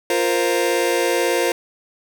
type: chord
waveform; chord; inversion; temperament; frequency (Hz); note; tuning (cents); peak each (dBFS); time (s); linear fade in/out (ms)
sawtooth; F suspended fourth; none; just; 349.2 / 465.6 / 523.8; F4 / Bb4 / C5; 0 / -2 / +2; -17; 0.1-1.52; 2
effects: none